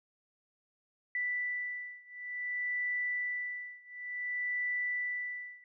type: beating tone pair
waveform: sine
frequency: 1975.5 / 1976.06 Hz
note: B6 / B6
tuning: 0 / 0 cents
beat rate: 0.56 Hz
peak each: -36 / -37 dBFS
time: 1.15-5.64 s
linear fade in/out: 2 ms
effects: none